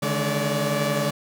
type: tone cluster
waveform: sawtooth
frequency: 145.1 / 156.4 / 211.1 / 561 / 581 Hz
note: D3 / D#3 / G#3 / C#5 / D5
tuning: -21 / +9 / +29 / +21 / -19 cents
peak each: -23 / -30 / -24 / -27 / -23 dBFS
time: 0.02-1.11 s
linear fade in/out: 10 ms
effects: none